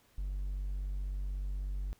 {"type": "tone", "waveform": "triangle", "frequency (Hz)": 48.11, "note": "G1", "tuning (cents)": -32, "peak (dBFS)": -31, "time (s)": [0.18, 1.93], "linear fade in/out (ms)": 0, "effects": ["tanh soft clip ceiling -27 dBFS", "pink hiss -67 dBFS RMS until 1.99 s"]}